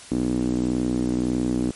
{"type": "tone with band-pass filter", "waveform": "sawtooth", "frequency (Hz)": 61.74, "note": "B1", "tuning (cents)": 0, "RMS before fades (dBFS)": -23, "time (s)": [0.11, 1.71], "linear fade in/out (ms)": 5, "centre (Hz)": 280, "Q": 4.5, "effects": ["white hiss -43 dBFS RMS until 1.75 s", "MP3 48 kbps"]}